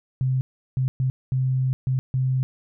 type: tone bursts at uneven times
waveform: sine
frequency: 130.2 Hz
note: C3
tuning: 8 cents flat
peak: -19 dBFS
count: 6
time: 0.21-0.41 / 0.77-0.88 / 1-1.1 / 1.32-1.73 / 1.87-1.99 / 2.14-2.43 s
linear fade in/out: 0 ms
effects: none